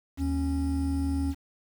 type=tone pair together; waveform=triangle; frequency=77.28 / 274.7 Hz; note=D#2 / C#4; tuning=-11 / -16 cents; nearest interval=octave + minor seventh; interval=2195 cents; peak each=-26 dBFS; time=0.17-1.35 s; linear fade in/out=50 ms; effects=8-bit

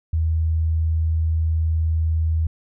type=tone; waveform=sine; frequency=80.4 Hz; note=E2; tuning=43 cents flat; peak=-17 dBFS; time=0.13-2.47 s; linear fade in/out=5 ms; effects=none

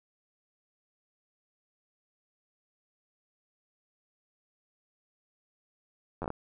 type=slowing click train; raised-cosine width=1 ms; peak=-21 dBFS; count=6; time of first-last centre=6.22-6.304 s; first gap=10 ms; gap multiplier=1.26; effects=none

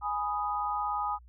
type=chord; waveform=sine; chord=G# minor; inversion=none; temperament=equal; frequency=830.6 / 987.8 / 1244.5 Hz; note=G#5 / B5 / D#6; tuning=0 / 0 / 0 cents; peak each=-32 / -36 / -32 dBFS; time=0.01-1.19 s; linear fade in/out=50 ms; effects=added 60 Hz sine -51 dBFS peak until 1.28 s

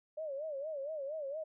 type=tone with vibrato; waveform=sine; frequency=587.3 Hz; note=D5; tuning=in tune; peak=-37 dBFS; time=0.17-1.44 s; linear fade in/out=10 ms; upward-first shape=sine; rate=4.3 Hz; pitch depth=150 cents each way; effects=none

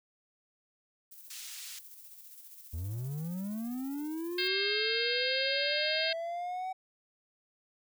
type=noise with tremolo; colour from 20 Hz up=violet; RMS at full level=-50 dBFS; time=1.11-4.48 s; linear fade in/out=10 ms; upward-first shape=square; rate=15 Hz; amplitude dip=35%
type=band-pass noise; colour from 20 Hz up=white; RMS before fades=-45 dBFS; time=1.3-1.79 s; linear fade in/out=5 ms; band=2500 to 8700 Hz; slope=12 dB/octave
type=linear sweep; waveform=triangle; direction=up; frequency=75.8 to 759 Hz; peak=-32 dBFS; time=2.73-6.73 s; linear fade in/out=10 ms
type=harmonic tone; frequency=532 Hz; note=C5; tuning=29 cents sharp; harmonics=3 / 4 / 5 / 6 / 7 / 8 / 9; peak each=-37 / -37 / -37 / -37 / -37 / -37 / -37 dBFS; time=4.38-6.13 s; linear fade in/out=5 ms
effects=none

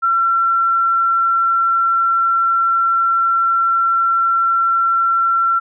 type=tone; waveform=sine; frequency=1356 Hz; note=E6; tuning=49 cents sharp; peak=-12 dBFS; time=0.02-5.6 s; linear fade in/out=20 ms; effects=none

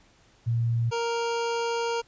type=tone pair in turn; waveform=sine / 25% pulse; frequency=116.54 / 466.2 Hz; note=A#2 / A#4; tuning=0 / 0 cents; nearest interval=2 octaves; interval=2400 cents; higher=second; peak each=-22 dBFS; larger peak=neither; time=0.46-0.91 / 0.91-2.02 s; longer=second; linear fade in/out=20 ms; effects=pink hiss -60 dBFS RMS until 2.07 s + resampled to 16000 Hz

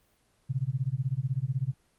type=tone with tremolo; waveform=sine; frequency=131.3 Hz; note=C3; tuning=6 cents sharp; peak=-23 dBFS; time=0.49-1.74 s; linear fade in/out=20 ms; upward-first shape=sine; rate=16 Hz; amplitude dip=100%; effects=pink hiss -68 dBFS RMS until 1.98 s + Opus 24 kbps

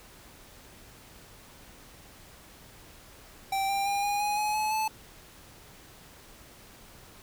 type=tone with pitch steps; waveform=square; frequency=780 / 792.3 / 804.7 / 817.4 / 830.2 / 843.3 / 856.5 / 870 Hz; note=G5 / G5 / G5 / G#5 / G#5 / G#5 / A5 / A5; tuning=-9 / +18 / +45 / -28 / -1 / +26 / -47 / -20 cents; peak=-27 dBFS; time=3.52-4.88 s; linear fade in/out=5 ms; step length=170 ms; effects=pink hiss -52 dBFS RMS until 7.22 s

